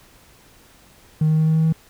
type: tone with pitch steps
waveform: triangle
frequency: 155.56 / 156.55 / 157.55 / 158.55 / 159.56 / 160.58 Hz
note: D#3 / D#3 / D#3 / D#3 / D#3 / E3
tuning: 0 / +11 / +22 / +33 / +44 / -45 cents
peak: -11 dBFS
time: 1.21-1.726 s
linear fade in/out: 5 ms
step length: 86 ms
effects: tanh soft clip ceiling -10 dBFS + pink hiss -51 dBFS RMS until 1.89 s